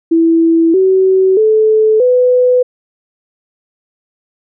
sine tone with pitch steps, 329.6 / 378.6 / 434.9 / 499.6 Hz, E4 / F#4 / A4 / B4, 0 / +40 / -20 / +20 cents, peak -6 dBFS, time 0.11-2.63 s, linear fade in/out 10 ms, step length 630 ms, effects none

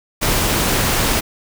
pink noise, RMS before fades -17 dBFS, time 0.21-1.21 s, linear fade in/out 20 ms, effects none

